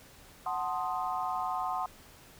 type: chord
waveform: sine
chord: F# diminished seventh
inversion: none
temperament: equal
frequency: 740 / 880 / 1046.5 / 1244.5 Hz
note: F#5 / A5 / C6 / Eb6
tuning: 0 / 0 / 0 / 0 cents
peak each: -34 / -38 / -35 / -38 dBFS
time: 0.46-1.86 s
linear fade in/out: 2 ms
effects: pink hiss -55 dBFS RMS until 2.39 s